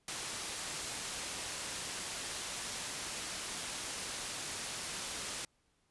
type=low-pass noise; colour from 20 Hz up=white; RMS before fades=-41 dBFS; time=0.08-5.45 s; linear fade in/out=2 ms; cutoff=9600 Hz; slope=12 dB/octave; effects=pink hiss -75 dBFS RMS until 5.9 s + resampled to 24000 Hz